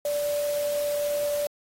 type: tone in noise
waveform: sine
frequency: 584 Hz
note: D5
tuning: 10 cents flat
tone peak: -24 dBFS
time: 0.05-1.47 s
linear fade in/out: 2 ms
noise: white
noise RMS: -38 dBFS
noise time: 0.05-1.47 s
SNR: +11 dB
effects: AAC 48 kbps